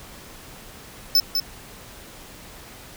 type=tone with echo; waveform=square; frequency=5274 Hz; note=E8; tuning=in tune; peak=-14 dBFS; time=1.15-1.2 s; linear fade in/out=2 ms; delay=200 ms; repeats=1; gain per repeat=-6 dB; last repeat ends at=1.4 s; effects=pink hiss -43 dBFS RMS until 2.96 s